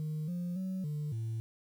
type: tone with pitch steps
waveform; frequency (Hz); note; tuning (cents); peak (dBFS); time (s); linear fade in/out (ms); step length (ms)
sine; 154 / 176.2 / 188 / 149.2 / 112.7; D#3 / F3 / F#3 / D3 / A2; -17 / +16 / +28 / +28 / +42; -31; 0-1.4; 0; 280
effects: tanh soft clip ceiling -32 dBFS + 10-bit